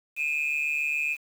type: tone pair together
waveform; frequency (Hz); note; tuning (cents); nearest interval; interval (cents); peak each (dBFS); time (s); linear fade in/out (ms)
sine; 2437 / 2584; D#7 / E7; -37 / -35; minor second; 102; -26; 0.16-1.17; 50
effects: tanh soft clip ceiling -21 dBFS + 8-bit